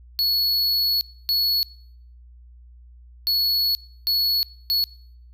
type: tone bursts at uneven times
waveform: square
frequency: 4385 Hz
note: C#8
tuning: 20 cents flat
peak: -19 dBFS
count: 5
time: 0.19-1.01 / 1.29-1.63 / 3.27-3.75 / 4.07-4.43 / 4.7-4.84 s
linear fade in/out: 0 ms
effects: noise-tail reverb RT60 0.6 s tail -22 dB re dry + added 60 Hz sine -44 dBFS peak until 5.33 s